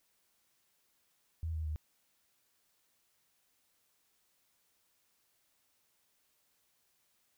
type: tone with pitch steps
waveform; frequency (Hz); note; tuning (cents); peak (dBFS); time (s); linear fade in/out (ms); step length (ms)
sine; 81.4 / 79.04 / 76.74; E2 / D#2 / D#2; -21 / +28 / -23; -34; 1.43-1.76; 0; 110
effects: white hiss -75 dBFS RMS until 7.37 s